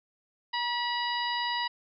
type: harmonic tone with a mistuned harmonic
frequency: 970 Hz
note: B5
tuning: 31 cents flat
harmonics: 1 / 2 / 3 / 4 / 5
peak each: -31 / -34 / -36 / -37 / -38 dBFS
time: 0.53-1.68 s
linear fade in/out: 10 ms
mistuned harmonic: 1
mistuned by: -24 cents
effects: none